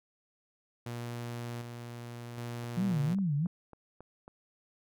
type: tone with tremolo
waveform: sawtooth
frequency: 119.2 Hz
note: A#2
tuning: 39 cents sharp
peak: -33 dBFS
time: 0.86-3.15 s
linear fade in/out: 5 ms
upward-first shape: square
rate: 0.66 Hz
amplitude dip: 40%
type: click train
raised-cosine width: 1 ms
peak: -35 dBFS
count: 7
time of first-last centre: 2.64-4.279 s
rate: 3.66 Hz
type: tone with vibrato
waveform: sine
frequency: 168 Hz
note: E3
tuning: 33 cents sharp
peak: -27 dBFS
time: 2.77-3.47 s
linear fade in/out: 5 ms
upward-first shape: sine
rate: 3 Hz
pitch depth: 290 cents each way
effects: none